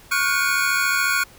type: tone cluster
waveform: square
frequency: 1108 / 1427 / 1501 / 2219 / 2444 Hz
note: C#6 / F6 / F#6 / C#7 / D#7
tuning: -1 / +37 / +24 / +1 / -32 cents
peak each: -28 / -22 / -26 / -28 / -27 dBFS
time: 0.11-1.24 s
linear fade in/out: 10 ms
effects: pink hiss -48 dBFS RMS until 1.38 s